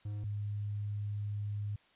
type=tone pair in turn; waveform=triangle / sine; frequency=103.83 / 103.26 Hz; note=G#2 / G#2; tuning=0 / -9 cents; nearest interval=unison; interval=9 cents; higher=first; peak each=-34 / -34 dBFS; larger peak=neither; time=0.05-0.24 / 0.24-1.76 s; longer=second; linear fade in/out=5 ms; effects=white hiss -66 dBFS RMS until 1.95 s + resampled to 8000 Hz